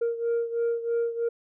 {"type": "beating tone pair", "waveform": "sine", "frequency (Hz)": [465.9, 469], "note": ["A#4", "A#4"], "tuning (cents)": [-1, 11], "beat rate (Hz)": 3.1, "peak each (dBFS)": [-24, -28], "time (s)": [0.01, 1.29], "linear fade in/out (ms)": 10, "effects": ["tanh soft clip ceiling -21 dBFS"]}